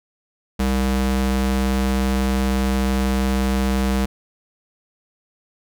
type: ring-modulated tone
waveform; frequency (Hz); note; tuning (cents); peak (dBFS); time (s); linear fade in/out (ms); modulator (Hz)
square; 130.5; C3; -4; -15; 0.59-4.06; 10; 68.8
effects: none